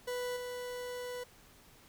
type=tone with level steps; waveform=40% pulse; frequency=493.9 Hz; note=B4; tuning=in tune; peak=-34 / -38 dBFS; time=0.07-1.24 s; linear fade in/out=10 ms; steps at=0.36 s; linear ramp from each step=10 ms; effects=pink hiss -60 dBFS RMS until 1.88 s